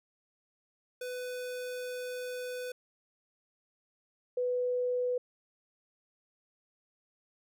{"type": "tone pair in turn", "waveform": ["square", "sine"], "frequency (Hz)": [499, 495.8], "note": ["B4", "B4"], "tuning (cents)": [18, 7], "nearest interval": "unison", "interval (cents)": 11, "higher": "first", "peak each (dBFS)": [-37, -28], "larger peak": "second", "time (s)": [[1.01, 2.72], [4.37, 5.18]], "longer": "first", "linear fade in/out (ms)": 5, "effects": []}